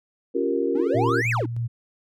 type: chord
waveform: sine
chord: G half-diminished seventh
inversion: second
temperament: equal with one note detuned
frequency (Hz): 277.2 / 349.2 / 390.4 / 466.2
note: Db4 / F4 / G4 / Bb4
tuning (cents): 0 / 0 / -7 / 0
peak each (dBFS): -27 / -26 / -27 / -25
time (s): 0.34-1.22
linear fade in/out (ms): 20
type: exponential two-way sweep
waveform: triangle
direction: up then down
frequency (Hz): 261.6 to 2637 to 261.6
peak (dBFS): -21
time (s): 0.75-1.46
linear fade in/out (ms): 5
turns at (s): 1.3
type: tone with tremolo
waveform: sine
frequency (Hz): 117.4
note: A#2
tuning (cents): +13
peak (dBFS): -23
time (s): 0.94-1.68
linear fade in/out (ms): 20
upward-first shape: square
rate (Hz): 3.2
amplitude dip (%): 35
effects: none